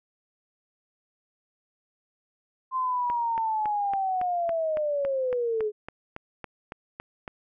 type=linear sweep; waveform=sine; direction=down; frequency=1046.5 to 415.3 Hz; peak=-24 dBFS; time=2.71-5.72 s; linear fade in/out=50 ms
type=click train; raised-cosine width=0.5 ms; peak=-21 dBFS; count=16; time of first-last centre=3.1-7.278 s; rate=3.59 Hz
effects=none